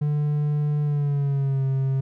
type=tone with pitch glide; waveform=triangle; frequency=148.1 to 134.25 Hz; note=D3 to C3; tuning=+15 to +45 cents; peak=-18 dBFS; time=0.01-2.01 s; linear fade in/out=10 ms; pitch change=-170 cents; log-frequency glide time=0.82-1.64 s; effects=none